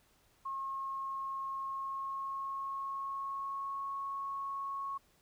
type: tone with pitch glide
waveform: sine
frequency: 1081 to 1100.5 Hz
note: C#6 to C#6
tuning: -44 to -13 cents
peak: -36 dBFS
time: 0.45-4.98 s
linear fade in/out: 10 ms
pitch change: +31 cents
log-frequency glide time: 1.61-3.88 s
effects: pink hiss -69 dBFS RMS until 5.21 s